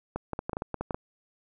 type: clicks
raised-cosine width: 1 ms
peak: -17 dBFS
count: 11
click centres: 0.16 / 0.333 / 0.391 / 0.495 / 0.532 / 0.569 / 0.621 / 0.743 / 0.81 / 0.908 / 0.945 s
effects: none